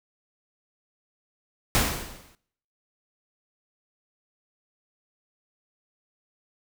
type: noise with exponential decay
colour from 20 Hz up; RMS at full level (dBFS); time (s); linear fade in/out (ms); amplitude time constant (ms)
pink; -19; 1.75-2.35; 0; 130
effects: noise-tail reverb RT60 0.7 s tail -22 dB re dry